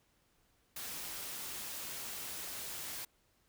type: noise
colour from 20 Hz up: white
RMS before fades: -43 dBFS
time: 0.76-3.05 s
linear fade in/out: 5 ms
effects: pink hiss -73 dBFS RMS until 3.48 s